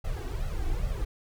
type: noise with flanger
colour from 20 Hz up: brown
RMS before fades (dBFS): -30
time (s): 0.04-1.05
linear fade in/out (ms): 10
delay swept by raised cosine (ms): 1.5 to 2.7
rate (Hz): 2.4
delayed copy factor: +0.95
effects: none